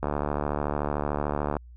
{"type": "click train", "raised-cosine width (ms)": 1, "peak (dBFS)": -13, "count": 114, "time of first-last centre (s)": [0.03, 1.567], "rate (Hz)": 73.5, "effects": ["added 60 Hz sine -44 dBFS peak until 1.76 s"]}